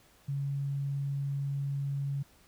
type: tone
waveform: sine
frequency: 139.7 Hz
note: C#3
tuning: 14 cents sharp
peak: -30 dBFS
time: 0.28-2.23 s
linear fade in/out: 10 ms
effects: pink hiss -62 dBFS RMS until 2.47 s